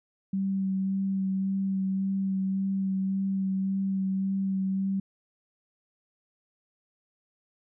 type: tone with vibrato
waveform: sine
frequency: 192.6 Hz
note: G3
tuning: 30 cents flat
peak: -25 dBFS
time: 0.33-5 s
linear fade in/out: 5 ms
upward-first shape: sine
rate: 1.8 Hz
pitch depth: 15 cents each way
effects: none